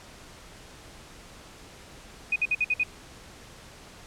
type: tone bursts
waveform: sine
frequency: 2489 Hz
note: D#7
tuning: in tune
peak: -21 dBFS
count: 6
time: 2.32-2.835 s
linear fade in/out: 5 ms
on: 40 ms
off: 55 ms
effects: pink hiss -48 dBFS RMS until 4.06 s + low-pass 9000 Hz 12 dB/octave